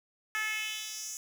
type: tone with high-pass filter sweep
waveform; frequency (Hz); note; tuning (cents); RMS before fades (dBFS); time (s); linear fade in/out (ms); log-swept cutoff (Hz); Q
10% pulse; 432.2; A4; -31; -36; 0.35-1.17; 0; 1600 to 7000; 2.5
effects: none